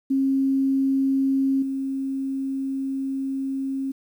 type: tone with level steps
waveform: sine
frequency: 270 Hz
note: C#4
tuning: 45 cents flat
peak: -18 / -24 dBFS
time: 0.1-3.92 s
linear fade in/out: 10 ms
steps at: 1.62 s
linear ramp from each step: 5 ms
effects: 9-bit